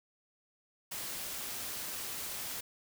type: noise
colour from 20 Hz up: white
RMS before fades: -40 dBFS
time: 0.91-2.61 s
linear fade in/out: 10 ms
effects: none